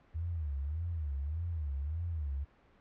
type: tone with vibrato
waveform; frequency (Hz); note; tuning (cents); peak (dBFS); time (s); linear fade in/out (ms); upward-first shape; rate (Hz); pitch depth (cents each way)
sine; 77; D#2; -17; -33; 0.14-2.45; 20; sine; 1.7; 200
effects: pink hiss -64 dBFS RMS until 2.8 s + low-pass 2000 Hz 12 dB/octave